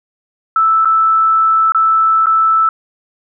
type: tone with dropouts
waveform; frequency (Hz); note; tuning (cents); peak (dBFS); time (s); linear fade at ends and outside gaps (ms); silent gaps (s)
sine; 1317; E6; -2; -8; 0.56-2.69; 2; 0.848-0.855 / 1.721-1.747 / 2.259-2.268
effects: none